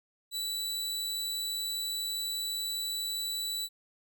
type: tone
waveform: sawtooth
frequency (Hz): 3951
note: B7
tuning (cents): 0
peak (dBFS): -29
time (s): 0.31-3.69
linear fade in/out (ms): 50
effects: none